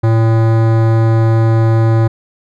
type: tone with hard clipping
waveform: sine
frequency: 112.8 Hz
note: A2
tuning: 44 cents sharp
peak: -10 dBFS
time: 0.03-2.08 s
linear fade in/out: 10 ms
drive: 18 dB
effects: none